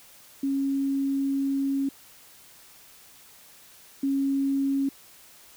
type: tone pair in turn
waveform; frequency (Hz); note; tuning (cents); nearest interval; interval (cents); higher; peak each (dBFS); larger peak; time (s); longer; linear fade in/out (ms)
sine; 274.4 / 274.4; C#4 / C#4; -17 / -17; unison; 0; neither; -23 / -22; second; 0.43-1.89 / 4.03-4.89; first; 5
effects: white hiss -52 dBFS RMS until 5.56 s